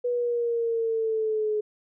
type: exponential sweep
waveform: sine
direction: down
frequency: 490 to 422.6 Hz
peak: -23 dBFS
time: 0.04-1.61 s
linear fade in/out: 10 ms
effects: none